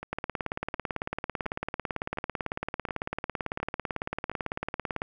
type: two click trains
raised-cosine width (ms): 0.5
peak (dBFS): -15 / -22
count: 89 / 7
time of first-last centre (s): 0.13-5.019 / 0.03-4.316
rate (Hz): 18 / 1.4
effects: none